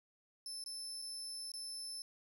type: tone with dropouts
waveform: 30% pulse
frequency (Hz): 5274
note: E8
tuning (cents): 0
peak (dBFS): -39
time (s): 0.46-2.02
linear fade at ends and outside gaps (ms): 1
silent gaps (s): 0.639-0.661 / 1.018-1.022 / 1.518-1.538
effects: none